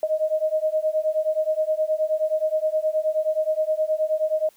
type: beating tone pair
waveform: sine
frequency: 619 / 628.5 Hz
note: D#5 / D#5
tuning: -9 / +17 cents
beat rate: 9.5 Hz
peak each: -23 dBFS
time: 0.03-4.49 s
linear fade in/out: 2 ms
effects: white hiss -58 dBFS RMS until 4.56 s